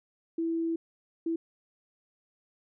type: tone bursts at uneven times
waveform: sine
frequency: 330 Hz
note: E4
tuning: 2 cents sharp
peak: -27 dBFS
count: 2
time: 0.38-0.76 / 1.26-1.36 s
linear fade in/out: 5 ms
effects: none